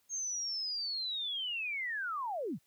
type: linear sweep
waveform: sine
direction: down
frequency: 6500 to 103.9 Hz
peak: -34 dBFS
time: 0.09-2.59 s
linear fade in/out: 50 ms
effects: white hiss -73 dBFS RMS until 2.66 s